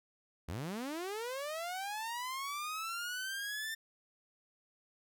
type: linear sweep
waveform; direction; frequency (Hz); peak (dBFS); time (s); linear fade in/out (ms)
sawtooth; up; 69.3 to 1800; -34; 0.48-3.75; 10
effects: none